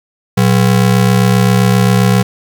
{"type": "ring-modulated tone", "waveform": "square", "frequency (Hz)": 151.1, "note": "D3", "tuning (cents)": 50, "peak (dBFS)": -5, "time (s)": [0.37, 2.23], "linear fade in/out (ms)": 10, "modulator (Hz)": 33.8, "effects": ["7-bit"]}